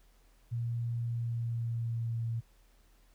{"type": "tone with pitch glide", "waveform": "sine", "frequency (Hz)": [117.7, 114.95], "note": ["A#2", "A#2"], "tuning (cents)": [17, -24], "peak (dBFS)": -31, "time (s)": [0.51, 2.41], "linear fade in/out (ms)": 20, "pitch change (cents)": -41, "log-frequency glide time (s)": [1, 2.29], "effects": ["added 40 Hz sine -61 dBFS peak until 3.14 s", "pink hiss -69 dBFS RMS until 3.14 s"]}